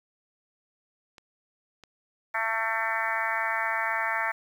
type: clicks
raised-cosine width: 0.2 ms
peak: -30 dBFS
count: 2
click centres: 1.182 / 1.837 s
type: harmonic tone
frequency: 224.1 Hz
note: A3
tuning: 32 cents sharp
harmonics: 3 / 4 / 5 / 6 / 7 / 8 / 9 / 10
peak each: -36 / -32 / -36 / -34 / -35 / -31 / -34 / -36 dBFS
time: 2.34-4.32 s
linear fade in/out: 10 ms
effects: 9-bit